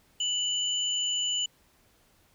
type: tone pair together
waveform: sine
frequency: 2969 / 7066 Hz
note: F#7 / A8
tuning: +5 / +6 cents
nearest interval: octave + minor third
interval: 1501 cents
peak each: -27 / -33 dBFS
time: 0.2-1.46 s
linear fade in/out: 5 ms
effects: pink hiss -64 dBFS RMS until 2.34 s